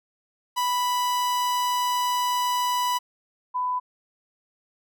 45% pulse / sine tone pair in turn, 987.8 / 998.7 Hz, B5 / B5, 0 / +19 cents, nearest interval unison, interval 19 cents, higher second, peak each -22 / -23 dBFS, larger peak first, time 0.56-2.99 / 3.54-3.8 s, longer first, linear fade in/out 20 ms, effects none

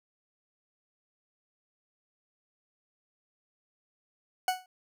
40% pulse tone with exponential decay, 740 Hz, F#5, in tune, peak -21 dBFS, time 4.48-4.66 s, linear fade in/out 2 ms, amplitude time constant 39 ms, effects none

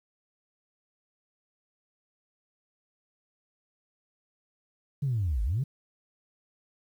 sine linear two-way sweep, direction down then up, 147.4 to 48.05 to 147.4 Hz, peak -24 dBFS, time 5.02-5.64 s, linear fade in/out 10 ms, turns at 5.43 s, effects tanh soft clip ceiling -21 dBFS + 10-bit

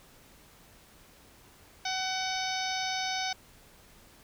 harmonic tone with a mistuned harmonic, 753 Hz, F#5, 30 cents sharp, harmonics 1 / 2 / 3 / 4 / 5 / 6 / 7 / 8, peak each -34 / -39 / -38 / -42 / -38 / -41 / -39 / -41 dBFS, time 1.85-3.33 s, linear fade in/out 5 ms, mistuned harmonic 5, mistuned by -29 cents, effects pink hiss -57 dBFS RMS until 4.23 s

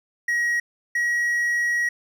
triangle tone pair in turn, 1900 / 1907.1 Hz, A#6 / A#6, +33 / +39 cents, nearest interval unison, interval 6 cents, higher second, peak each -18 / -18 dBFS, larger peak neither, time 0.28-0.6 / 0.95-1.89 s, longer second, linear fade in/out 5 ms, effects none

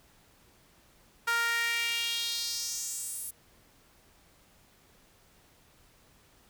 sawtooth tone with high-pass filter sweep, 466.2 Hz, A#4, in tune, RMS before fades -32 dBFS, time 1.27-3.31 s, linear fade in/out 10 ms, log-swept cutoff 1300 to 11000 Hz, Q 3, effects pink hiss -62 dBFS RMS until 6.49 s

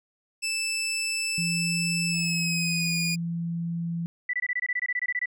20% pulse tone with pitch glide, 2637 to 2446 Hz, E7 to D#7, 0 to -30 cents, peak -21 dBFS, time 0.42-3.16 s, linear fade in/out 20 ms, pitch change -130 cents, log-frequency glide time 2.07-2.97 s
sine tone, 168.9 Hz, E3, 42 cents sharp, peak -27 dBFS, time 1.38-4.06 s, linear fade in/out 0 ms
sine tone bursts, 1975.5 Hz, B6, in tune, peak -24 dBFS, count 15, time 4.29-5.258 s, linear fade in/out 5 ms, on 44 ms, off 22 ms
effects none

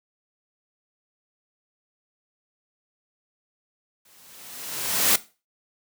white noise with exponential growth, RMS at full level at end -17 dBFS, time 4.05-5.16 s, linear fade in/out 5 ms, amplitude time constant 240 ms, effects noise-tail reverb RT60 0.3 s tail -17 dB re dry + high-pass 100 Hz 12 dB/octave

